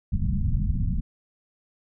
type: low-pass noise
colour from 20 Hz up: pink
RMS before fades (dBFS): -24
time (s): 0.12-1.01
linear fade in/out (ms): 10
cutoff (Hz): 210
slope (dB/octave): 48
effects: none